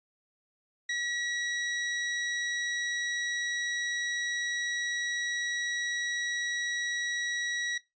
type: tone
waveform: sawtooth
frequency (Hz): 1922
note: B6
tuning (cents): -48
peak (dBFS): -26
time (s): 0.89-7.78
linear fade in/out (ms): 5
effects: noise-tail reverb RT60 0.2 s tail -20 dB re dry + resampled to 16000 Hz